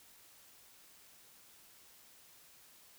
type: silence
effects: white hiss -61 dBFS RMS until 2.98 s